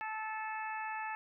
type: harmonic tone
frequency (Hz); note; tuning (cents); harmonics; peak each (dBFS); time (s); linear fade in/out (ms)
436.3; A4; -15; 2 / 3 / 4 / 5 / 6; -39 / -46 / -43 / -50 / -47; 0.01-1.15; 0
effects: none